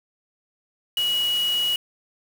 sine tone in noise, 2910 Hz, F#7, 29 cents flat, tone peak -20 dBFS, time 0.97-1.76 s, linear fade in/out 2 ms, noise white, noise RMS -35 dBFS, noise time 0.97-1.76 s, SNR +12 dB, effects none

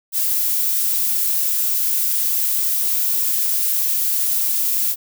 violet noise, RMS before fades -19 dBFS, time 0.12-4.96 s, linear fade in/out 50 ms, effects none

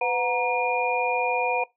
sine tone cluster, 501 / 727 / 941 / 2425 Hz, B4 / F#5 / A#5 / D#7, +25 / -31 / +16 / -45 cents, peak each -27 dBFS, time 0.01-1.64 s, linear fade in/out 5 ms, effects noise-tail reverb RT60 0.2 s tail -22 dB re dry

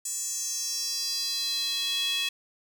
square tone with high-pass filter sweep, 370 Hz, F#4, in tune, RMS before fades -30 dBFS, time 0.05-2.29 s, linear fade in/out 5 ms, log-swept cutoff 7500 to 3000 Hz, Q 5, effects none

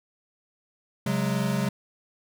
square chord, C# suspended fourth, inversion none, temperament equal with one note detuned, 135.58 / 185 / 207.7 Hz, C#3 / F#3 / G#3, -38 / 0 / 0 cents, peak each -29 dBFS, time 1.06-1.69 s, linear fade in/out 5 ms, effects none

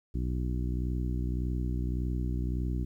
harmonic tone, 61.74 Hz, B1, in tune, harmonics 1 / 2 / 3 / 4 / 5 / 6, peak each -30 / -35 / -39 / -41 / -41 / -47 dBFS, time 0.14-2.85 s, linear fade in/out 10 ms, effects 11-bit

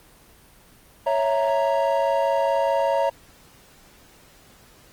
triangle chord, A# diminished, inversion first, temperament equal, 554.4 / 659.3 / 932.3 Hz, C#5 / E5 / A#5, 0 / 0 / 0 cents, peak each -20 / -22 / -22 dBFS, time 1.06-3.1 s, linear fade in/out 10 ms, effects pink hiss -52 dBFS RMS until 4.92 s + Opus 24 kbps

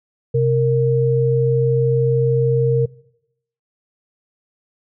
sine tone pair together, 130 / 463.3 Hz, C3 / A#4, -11 / -11 cents, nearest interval octave + minor seventh, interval 2200 cents, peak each -16 dBFS, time 0.34-2.86 s, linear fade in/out 10 ms, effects noise-tail reverb RT60 0.8 s tail -22 dB re dry

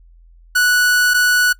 45% pulse tone pair in turn, 1475 / 1475 Hz, F#6 / F#6, -6 / -6 cents, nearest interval unison, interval 0 cents, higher neither, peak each -11 dBFS, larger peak neither, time 0.55-1.14 / 1.14-1.53 s, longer first, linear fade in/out 10 ms, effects noise-tail reverb RT60 0.1 s tail -20 dB re dry + added 42 Hz sine -43 dBFS peak until 1.59 s

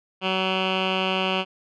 10% pulse tone with low-pass filter, 188.3 Hz, F#3, 31 cents sharp, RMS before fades -24 dBFS, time 0.21-1.45 s, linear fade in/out 50 ms, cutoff 2900 Hz, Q 3.9, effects none

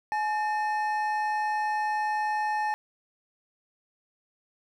triangle tone pair together, 849.5 / 1800 Hz, G#5 / A6, +39 / +39 cents, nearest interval octave + minor second, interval 1300 cents, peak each -24 / -32 dBFS, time 0.12-2.74 s, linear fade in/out 0 ms, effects none

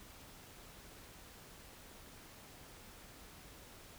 silence, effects pink hiss -56 dBFS RMS until 3.98 s

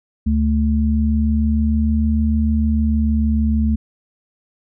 sine tone pair together, 73.42 / 220 Hz, D2 / A3, 0 / 0 cents, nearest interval octave + perfect fifth, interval 1900 cents, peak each -16 / -17 dBFS, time 0.26-3.76 s, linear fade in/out 10 ms, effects none

